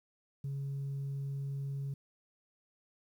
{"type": "tone", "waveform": "sine", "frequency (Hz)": 138.59, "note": "C#3", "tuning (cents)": 0, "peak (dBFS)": -33, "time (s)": [0.44, 1.94], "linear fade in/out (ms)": 5, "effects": ["tanh soft clip ceiling -33 dBFS", "11-bit"]}